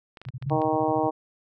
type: clicks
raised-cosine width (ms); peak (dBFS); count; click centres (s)
0.3; -27; 7; 0.172 / 0.216 / 0.252 / 0.287 / 0.425 / 0.498 / 0.618
type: tone bursts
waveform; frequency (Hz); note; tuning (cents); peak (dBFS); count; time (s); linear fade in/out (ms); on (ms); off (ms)
sine; 127.5; C3; -44; -31; 11; 0.26-1.075; 10; 45; 32
type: tone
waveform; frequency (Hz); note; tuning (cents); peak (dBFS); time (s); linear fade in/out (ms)
sine; 140; C#3; +18; -24; 0.46-0.57; 10
type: harmonic tone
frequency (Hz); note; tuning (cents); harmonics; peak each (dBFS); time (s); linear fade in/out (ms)
156.4; D#3; +9; 2 / 3 / 4 / 5 / 6 / 7; -27 / -28 / -28 / -27 / -30 / -35; 0.5-1.11; 20
effects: none